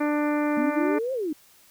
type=harmonic tone; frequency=296.5 Hz; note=D4; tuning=17 cents sharp; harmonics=1 / 2 / 3 / 4 / 5 / 6 / 7 / 8; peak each=-23 / -29 / -33 / -35 / -37 / -39 / -40 / -41 dBFS; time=0-0.99 s; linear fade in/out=10 ms
type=exponential two-way sweep; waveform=sine; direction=up then down; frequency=231.1 to 543 to 286.8 Hz; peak=-25 dBFS; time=0.57-1.33 s; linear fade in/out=5 ms; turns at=1.13 s
effects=white hiss -56 dBFS RMS until 1.7 s